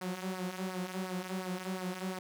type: tone with flanger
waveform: sawtooth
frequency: 185 Hz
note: F#3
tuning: in tune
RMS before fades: -38 dBFS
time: 0.01-2.19 s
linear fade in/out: 5 ms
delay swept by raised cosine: 0.28 to 5.68 ms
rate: 2.8 Hz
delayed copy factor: -0.65
effects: none